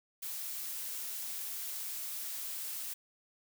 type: noise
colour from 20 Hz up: blue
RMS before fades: -40 dBFS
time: 0.22-2.94 s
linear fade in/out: 10 ms
effects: none